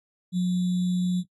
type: tone with sample-and-hold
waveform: sine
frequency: 180.4 Hz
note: F#3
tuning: 44 cents flat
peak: -21 dBFS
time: 0.32-1.24 s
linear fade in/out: 50 ms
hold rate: 3675 Hz
effects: noise-tail reverb RT60 0.1 s tail -20 dB re dry + AAC 32 kbps